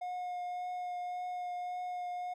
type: tone with vibrato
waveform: triangle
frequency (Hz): 719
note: F#5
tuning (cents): -50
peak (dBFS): -34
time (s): 0.01-2.34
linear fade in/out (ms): 10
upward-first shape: triangle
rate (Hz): 1.8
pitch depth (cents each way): 13
effects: none